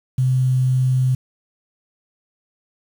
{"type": "tone", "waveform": "sine", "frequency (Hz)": 128.7, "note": "C3", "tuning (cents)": -28, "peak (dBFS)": -14, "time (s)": [0.18, 1.15], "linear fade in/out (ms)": 5, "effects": ["7-bit"]}